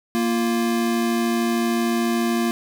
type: tone pair together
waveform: square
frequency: 233.1 / 346.5 Hz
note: A#3 / F4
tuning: 0 / -14 cents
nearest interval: perfect fifth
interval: 686 cents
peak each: -21 / -25 dBFS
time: 0.15-2.51 s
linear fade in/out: 0 ms
effects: none